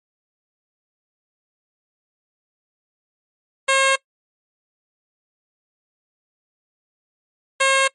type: tone pair in turn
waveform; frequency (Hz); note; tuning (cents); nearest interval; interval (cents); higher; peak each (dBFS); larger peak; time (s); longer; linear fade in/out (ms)
10% pulse; 538 / 538; C5 / C5; +48 / +48; unison; 0; neither; -6; neither; 3.68-3.96 / 7.6-7.88; neither; 10
effects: noise-tail reverb RT60 0.1 s tail -21 dB re dry + MP3 48 kbps